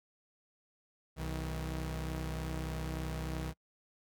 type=tone pair together; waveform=sawtooth; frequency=63.22 / 159.3 Hz; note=B1 / D#3; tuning=+41 / +41 cents; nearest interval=octave + major third; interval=1600 cents; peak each=-34 / -36 dBFS; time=1.16-3.54 s; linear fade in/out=50 ms; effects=noise-tail reverb RT60 0.1 s tail -26 dB re dry